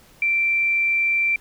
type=tone; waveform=sine; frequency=2349 Hz; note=D7; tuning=in tune; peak=-17 dBFS; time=0.22-1.36 s; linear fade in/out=2 ms; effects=pink hiss -52 dBFS RMS until 1.4 s